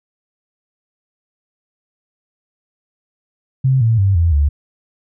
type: tone with pitch steps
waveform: sine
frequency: 132 / 113.59 / 97.75 / 84.12 / 72.39 Hz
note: C3 / A#2 / G2 / E2 / D2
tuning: +16 / -44 / -4 / +36 / -24 cents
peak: -10 dBFS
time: 3.64-4.49 s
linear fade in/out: 10 ms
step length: 170 ms
effects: none